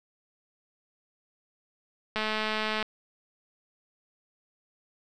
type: click train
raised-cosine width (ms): 0.3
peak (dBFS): -14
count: 145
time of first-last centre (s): 2.16-2.827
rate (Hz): 216
effects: none